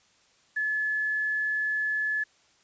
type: tone with quantisation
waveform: sine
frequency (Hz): 1719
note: A6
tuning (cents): -41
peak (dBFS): -25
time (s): 0.56-2.24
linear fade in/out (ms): 10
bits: 9
effects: white hiss -63 dBFS RMS until 2.63 s + resampled to 16000 Hz